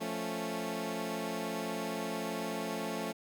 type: chord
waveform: 15% pulse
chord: F augmented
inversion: none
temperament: equal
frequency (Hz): 174.61 / 220 / 277.2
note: F3 / A3 / C#4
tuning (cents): 0 / 0 / 0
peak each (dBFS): -34 / -31 / -34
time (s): 0-3.13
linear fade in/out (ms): 20
effects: none